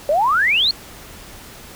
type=exponential sweep; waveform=sine; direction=up; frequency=557 to 4435 Hz; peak=-13 dBFS; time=0.09-0.71 s; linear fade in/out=2 ms; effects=pink hiss -39 dBFS RMS until 1.75 s